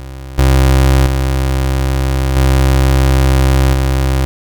30% pulse tone with level steps, 66.3 Hz, C2, 23 cents sharp, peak -23 / -4 / -9 / -5 / -8 dBFS, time 0-4.25 s, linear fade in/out 0 ms, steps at 0.38 / 1.06 / 2.36 / 3.73 s, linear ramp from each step 5 ms, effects none

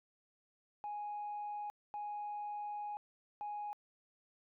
sine tone bursts at uneven times, 830.6 Hz, G#5, in tune, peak -38 dBFS, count 3, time 0.84-1.7 / 1.94-2.97 / 3.41-3.73 s, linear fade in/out 0 ms, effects tanh soft clip ceiling -36 dBFS

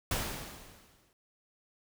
pink noise with exponential decay, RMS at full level -31 dBFS, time 0.11-1.13 s, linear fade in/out 2 ms, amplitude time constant 220 ms, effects none

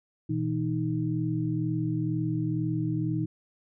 sine tone cluster, 119.8 / 161.9 / 311.8 Hz, A#2 / E3 / D#4, +48 / -31 / +4 cents, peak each -30 dBFS, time 0.29-3.26 s, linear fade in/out 10 ms, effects none

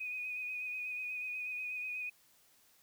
sine tone with vibrato, 2489 Hz, D#7, in tune, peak -37 dBFS, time 0-2.1 s, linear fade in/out 10 ms, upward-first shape sine, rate 8.2 Hz, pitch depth 26 cents each way, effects white hiss -67 dBFS RMS until 2.82 s

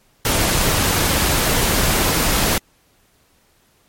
pink noise, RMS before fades -17 dBFS, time 0.25-2.58 s, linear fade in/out 2 ms, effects pink hiss -58 dBFS RMS until 3.88 s + MP3 64 kbps

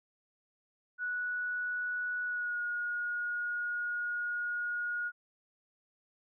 sine tone with pitch glide, 1471 to 1440.7 Hz, F#6 to F#6, -11 to -47 cents, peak -32 dBFS, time 0.98-5.12 s, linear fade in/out 50 ms, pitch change -36 cents, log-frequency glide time 2.25-2.61 s, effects none

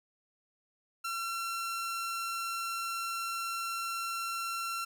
sawtooth tone, 1358 Hz, F6, 49 cents flat, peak -30 dBFS, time 1.04-4.85 s, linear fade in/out 10 ms, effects none

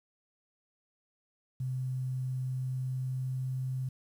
sine tone with pitch glide, 129 to 129.82 Hz, C3 to C3, -24 to -13 cents, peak -31 dBFS, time 1.6-3.89 s, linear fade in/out 5 ms, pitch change +11 cents, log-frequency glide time 2.49-3.57 s, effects 10-bit

